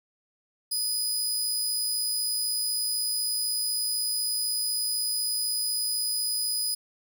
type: tone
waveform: 20% pulse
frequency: 4978 Hz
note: D#8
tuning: in tune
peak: -20 dBFS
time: 0.71-6.75 s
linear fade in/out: 10 ms
effects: none